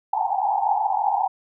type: band-pass noise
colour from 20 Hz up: pink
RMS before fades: -22 dBFS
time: 0.13-1.28 s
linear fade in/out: 5 ms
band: 770 to 880 Hz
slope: 96 dB/octave
effects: none